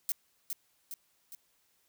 violet noise with echo, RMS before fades -31 dBFS, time 0.09-0.12 s, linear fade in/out 0 ms, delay 410 ms, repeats 3, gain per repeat -5 dB, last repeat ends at 1.35 s, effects white hiss -72 dBFS RMS until 1.88 s

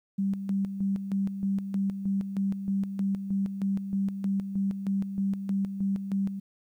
sine tone with tremolo, 196 Hz, G3, in tune, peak -24 dBFS, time 0.18-6.4 s, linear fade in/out 10 ms, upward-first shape square, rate 3.2 Hz, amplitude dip 60%, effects 11-bit

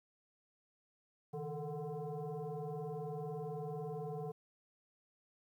sine tone with frequency modulation, 140 Hz, C#3, 18 cents sharp, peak -39 dBFS, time 1.33-4.32 s, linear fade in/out 10 ms, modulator 298 Hz, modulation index 1.9, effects 12-bit

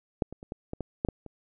clicks, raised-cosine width 2 ms, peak -11 / -27 / -30 / -22 / -21 / -19 / -13 / -14 / -29 dBFS, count 9, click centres 0.222 / 0.326 / 0.429 / 0.521 / 0.734 / 0.807 / 1.049 / 1.087 / 1.263 s, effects none

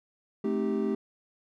triangle chord, A half-diminished seventh, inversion none, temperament equal with one note detuned, 217.3 / 261.6 / 311.1 / 392 Hz, A3 / C4 / Eb4 / G4, -21 / 0 / 0 / 0 cents, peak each -28 / -32 / -33 / -28 dBFS, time 0.44-0.95 s, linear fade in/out 5 ms, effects none

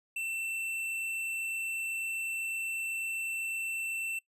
sine tone with tanh clipping, 2683 Hz, E7, 30 cents sharp, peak -34 dBFS, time 0.16-4.19 s, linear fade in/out 5 ms, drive 16 dB, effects noise-tail reverb RT60 0.1 s tail -22 dB re dry + resampled to 32000 Hz

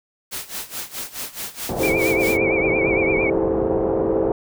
white noise with tremolo, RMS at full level -28 dBFS, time 0.31-2.38 s, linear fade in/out 20 ms, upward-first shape sine, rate 4.7 Hz, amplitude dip 85%
white low-pass noise, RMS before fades -26 dBFS, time 1.69-4.32 s, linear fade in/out 2 ms, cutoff 780 Hz, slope 24 dB/octave
sine chord, A minor seventh, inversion second, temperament equal, 329.6 / 392 / 440 / 523.3 Hz, E4 / G4 / A4 / C5, 0 / 0 / 0 / 0 cents, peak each -24 dBFS, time 1.79-4.32 s, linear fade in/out 2 ms
sine tone with vibrato, 2301 Hz, D7, 36 cents flat, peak -21 dBFS, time 1.83-3.3 s, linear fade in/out 5 ms, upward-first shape triangle, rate 8.8 Hz, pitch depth 91 cents each way
effects none

